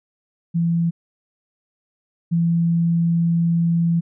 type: tone pair in turn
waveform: sine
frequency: 168.4 / 168.4 Hz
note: E3 / E3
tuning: +37 / +37 cents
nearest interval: unison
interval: 0 cents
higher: neither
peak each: -16 / -15 dBFS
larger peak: second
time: 0.54-0.91 / 2.31-4.01 s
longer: second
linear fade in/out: 20 ms
effects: none